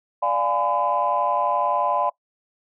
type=chord; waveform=sine; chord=D diminished seventh; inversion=none; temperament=equal with one note detuned; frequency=587.3 / 698.5 / 830.6 / 1011.4 Hz; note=D5 / F5 / Ab5 / Cb6; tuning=0 / 0 / 0 / +41 cents; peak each=-25 / -25 / -25 / -22 dBFS; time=0.22-2.1 s; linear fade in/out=10 ms; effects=noise-tail reverb RT60 0.1 s tail -22 dB re dry + tanh soft clip ceiling -10 dBFS